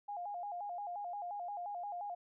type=tone with vibrato; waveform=sine; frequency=760 Hz; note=F#5; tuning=46 cents sharp; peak=-39 dBFS; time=0.08-2.15 s; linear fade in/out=10 ms; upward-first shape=square; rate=5.7 Hz; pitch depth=130 cents each way; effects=none